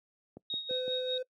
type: click train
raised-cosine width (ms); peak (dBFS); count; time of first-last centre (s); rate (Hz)
2; -31; 4; 0.37-0.879; 5.89
type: tone with tremolo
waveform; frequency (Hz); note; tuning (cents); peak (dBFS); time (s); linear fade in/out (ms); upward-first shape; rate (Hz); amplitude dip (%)
sine; 3756; A#7; +12; -31; 0.5-1.18; 2; sine; 5.1; 70
type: tone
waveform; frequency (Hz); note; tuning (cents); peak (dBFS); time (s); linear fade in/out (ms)
triangle; 509; C5; -48; -31; 0.69-1.23; 10
effects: noise-tail reverb RT60 0.1 s tail -22 dB re dry + high-pass 150 Hz 12 dB/octave